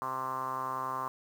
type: tone with low-pass filter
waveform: 5% pulse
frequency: 130.81 Hz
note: C3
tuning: in tune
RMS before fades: -35 dBFS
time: 0.02-1.08 s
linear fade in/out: 0 ms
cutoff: 1100 Hz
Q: 9.5
effects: 9-bit